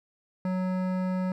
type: tone with hard clipping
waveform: sine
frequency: 185 Hz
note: F#3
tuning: in tune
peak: -28 dBFS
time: 0.45-1.32 s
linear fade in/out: 2 ms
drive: 15 dB
effects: none